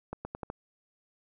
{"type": "accelerating click train", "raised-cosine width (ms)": 1, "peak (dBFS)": -22, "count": 5, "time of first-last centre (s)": [0.13, 0.501], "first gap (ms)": 120, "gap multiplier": 0.83, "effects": []}